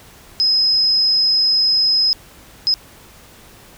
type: tone bursts at uneven times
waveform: sine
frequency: 5090 Hz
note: D#8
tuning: 39 cents sharp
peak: -12 dBFS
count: 2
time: 0.4-2.13 / 2.67-2.74 s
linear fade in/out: 0 ms
effects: pink hiss -44 dBFS RMS until 3.77 s